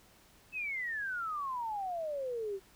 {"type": "exponential sweep", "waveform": "sine", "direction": "down", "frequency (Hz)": [2637, 376.4], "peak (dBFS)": -34, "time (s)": [0.52, 2.6], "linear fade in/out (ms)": 50, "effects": ["pink hiss -62 dBFS RMS until 2.75 s"]}